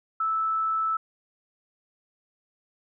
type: tone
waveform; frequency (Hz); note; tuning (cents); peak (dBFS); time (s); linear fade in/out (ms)
sine; 1313; E6; -7; -23; 0.2-0.97; 5
effects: none